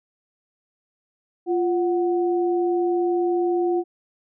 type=tone pair together; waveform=sine; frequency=348.8 / 739 Hz; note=F4 / F#5; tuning=-2 / -2 cents; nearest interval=octave + minor second; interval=1300 cents; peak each=-19 / -28 dBFS; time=1.46-3.84 s; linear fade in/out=50 ms; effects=none